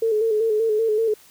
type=tone with vibrato; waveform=sine; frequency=438.9 Hz; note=A4; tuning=4 cents flat; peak=-17 dBFS; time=0.02-1.14 s; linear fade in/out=5 ms; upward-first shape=square; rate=5.2 Hz; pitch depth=50 cents each way; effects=white hiss -51 dBFS RMS until 1.3 s